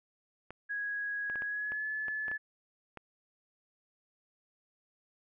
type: clicks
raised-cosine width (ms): 0.5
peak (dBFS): -29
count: 9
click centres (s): 0.506 / 1.299 / 1.357 / 1.421 / 1.72 / 2.083 / 2.282 / 2.315 / 2.973
type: tone with pitch glide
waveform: sine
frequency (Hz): 1659 to 1724.5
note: G#6 to A6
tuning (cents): -2 to -35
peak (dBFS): -33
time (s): 0.69-2.38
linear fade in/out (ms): 20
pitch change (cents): +67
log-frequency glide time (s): 1.44-1.86
effects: none